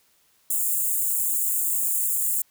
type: high-pass noise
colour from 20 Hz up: white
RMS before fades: -24 dBFS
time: 0.5-2.42 s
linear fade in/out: 5 ms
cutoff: 7000 Hz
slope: 96 dB/octave
effects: white hiss -63 dBFS RMS until 2.5 s